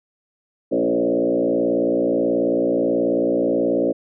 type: tone with frequency modulation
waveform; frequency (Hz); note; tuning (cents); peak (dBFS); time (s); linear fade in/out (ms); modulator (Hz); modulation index
sine; 415.3; G#4; 0; -16; 0.71-3.93; 20; 58.5; 3
effects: none